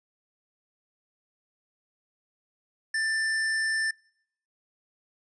square tone, 1775 Hz, A6, 15 cents sharp, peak -26 dBFS, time 2.94-3.91 s, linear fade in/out 5 ms, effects noise-tail reverb RT60 0.7 s tail -26 dB re dry + resampled to 22050 Hz

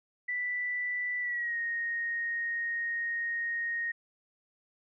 sine tone with pitch glide, 1975.5 to 1864.6 Hz, B6 to A#6, 0 to 0 cents, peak -30 dBFS, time 0.28-3.92 s, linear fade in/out 10 ms, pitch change -100 cents, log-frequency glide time 1.2-1.58 s, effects none

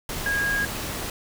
sine tone in noise, 1638 Hz, G#6, 24 cents flat, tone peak -22 dBFS, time 0.26-0.65 s, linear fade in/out 2 ms, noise pink, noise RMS -31 dBFS, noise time 0.09-1.1 s, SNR +6 dB, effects none

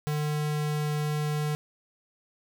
square tone, 150.1 Hz, D3, 38 cents sharp, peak -27 dBFS, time 0.07-1.55 s, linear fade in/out 0 ms, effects none

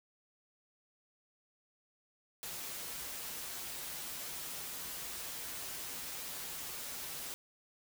white noise with comb filter, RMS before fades -43 dBFS, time 2.43-7.34 s, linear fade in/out 0 ms, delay 9.4 ms, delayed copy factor -0.55, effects none

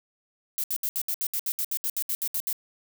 violet noise bursts, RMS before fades -28 dBFS, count 16, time 0.58-2.528 s, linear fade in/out 0 ms, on 58 ms, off 68 ms, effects none

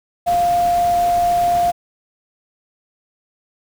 sine tone in noise, 700 Hz, F5, 4 cents sharp, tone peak -13 dBFS, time 0.26-1.72 s, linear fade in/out 20 ms, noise pink, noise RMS -31 dBFS, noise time 0.26-1.72 s, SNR +15 dB, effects none

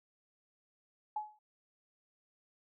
sine tone with exponential decay, 849 Hz, G#5, 38 cents sharp, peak -31 dBFS, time 1.16-1.39 s, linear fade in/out 5 ms, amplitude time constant 50 ms, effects none

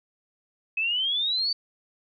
sine exponential sweep, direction up, 2551 to 4600 Hz, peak -23 dBFS, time 0.77-1.53 s, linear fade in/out 5 ms, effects none

